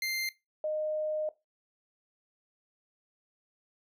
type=tone pair in turn; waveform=25% pulse / sine; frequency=2093 / 615.5 Hz; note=C7 / D#5; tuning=0 / -19 cents; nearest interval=octave + major sixth; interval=2119 cents; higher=first; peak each=-27 / -29 dBFS; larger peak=first; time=0.02-0.29 / 0.64-1.29 s; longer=second; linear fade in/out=2 ms; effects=noise-tail reverb RT60 0.2 s tail -17 dB re dry